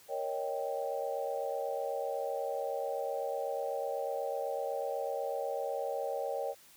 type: chord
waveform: sine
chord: Eb dominant seventh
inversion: second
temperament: equal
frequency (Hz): 466.2 / 554.4 / 622.3 / 784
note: Bb4 / Db5 / Eb5 / G5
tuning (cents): 0 / 0 / 0 / 0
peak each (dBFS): -39 / -36 / -40 / -39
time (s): 0.08-6.55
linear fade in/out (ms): 50
effects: white hiss -59 dBFS RMS until 6.76 s

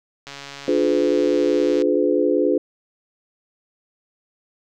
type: click train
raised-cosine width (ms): 0.2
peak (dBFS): -18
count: 218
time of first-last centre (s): 0.27-1.82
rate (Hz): 140
type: chord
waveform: sine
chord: D diminished seventh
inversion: none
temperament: just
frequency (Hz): 293.7 / 352.4 / 422.9 / 507.5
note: D4 / F4 / Ab4 / Cb5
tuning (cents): 0 / +16 / +31 / +47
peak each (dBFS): -21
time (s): 0.68-2.58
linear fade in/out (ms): 2
effects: none

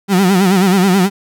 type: tone with vibrato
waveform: 35% pulse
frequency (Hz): 189.2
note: F#3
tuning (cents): +39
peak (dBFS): -7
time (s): 0.08-1.1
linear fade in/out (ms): 50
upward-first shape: sine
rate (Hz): 9.3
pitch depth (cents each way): 110
effects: none

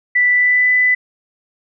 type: tone with pitch glide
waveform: sine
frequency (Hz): 1975.5 to 1997.3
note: B6 to B6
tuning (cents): 0 to +19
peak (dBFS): -10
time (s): 0.15-0.95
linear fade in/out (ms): 10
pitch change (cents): +19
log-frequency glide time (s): 0.3-0.7
effects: none

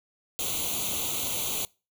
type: noise with comb filter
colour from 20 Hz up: white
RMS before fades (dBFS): -30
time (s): 0.39-1.65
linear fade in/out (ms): 0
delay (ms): 0.29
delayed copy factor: +0.95
effects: noise-tail reverb RT60 0.3 s tail -24 dB re dry

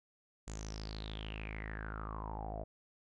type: tone with low-pass filter sweep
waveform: sawtooth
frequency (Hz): 53.4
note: G#1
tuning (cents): +49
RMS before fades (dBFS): -43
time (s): 0.47-2.64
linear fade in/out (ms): 10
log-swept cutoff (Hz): 7400 to 630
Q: 9.6
effects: none

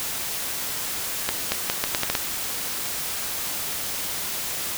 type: accelerating click train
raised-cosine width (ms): 0.2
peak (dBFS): -4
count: 8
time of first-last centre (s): 1.29-2.152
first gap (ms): 230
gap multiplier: 0.78
effects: white hiss -29 dBFS RMS until 4.77 s

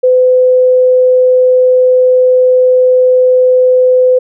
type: tone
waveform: sine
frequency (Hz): 507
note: B4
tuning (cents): +45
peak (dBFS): -4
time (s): 0.03-4.19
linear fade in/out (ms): 10
effects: none

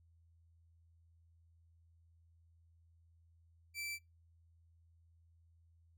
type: tone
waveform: sawtooth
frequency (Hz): 2331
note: D7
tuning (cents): -14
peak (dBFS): -37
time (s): 3.74-3.99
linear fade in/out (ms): 50
effects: noise-tail reverb RT60 0.2 s tail -25 dB re dry + added 83 Hz sine -65 dBFS peak until 5.97 s

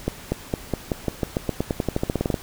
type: accelerating click train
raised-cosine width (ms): 2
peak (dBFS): -8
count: 21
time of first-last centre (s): 0.08-2.342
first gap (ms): 240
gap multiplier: 0.91
effects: pink hiss -41 dBFS RMS until 2.42 s

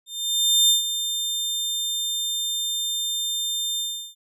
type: tone with ADSR envelope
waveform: sawtooth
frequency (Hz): 3600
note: A7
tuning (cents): +39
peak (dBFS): -11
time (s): 0.06-4.15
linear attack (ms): 630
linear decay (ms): 130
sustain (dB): -10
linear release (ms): 360
effects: none

